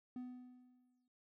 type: tone with exponential decay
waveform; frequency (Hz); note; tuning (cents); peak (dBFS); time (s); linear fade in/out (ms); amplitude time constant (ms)
triangle; 249.9; B3; +21; -40; 0.16-1.08; 2; 200
effects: noise-tail reverb RT60 0.4 s tail -17 dB re dry